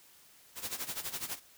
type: noise with tremolo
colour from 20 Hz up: white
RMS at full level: -36 dBFS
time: 0.55-1.4 s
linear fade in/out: 50 ms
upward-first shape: sine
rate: 12 Hz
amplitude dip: 80%
effects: white hiss -60 dBFS RMS until 1.57 s